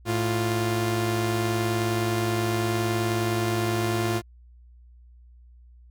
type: tone pair together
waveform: sawtooth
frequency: 109.99 / 349.2 Hz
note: A2 / F4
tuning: 0 / 0 cents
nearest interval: octave + minor sixth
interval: 2000 cents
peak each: -22 dBFS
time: 0.05-4.22 s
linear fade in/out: 50 ms
effects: added 60 Hz sine -48 dBFS peak until 5.9 s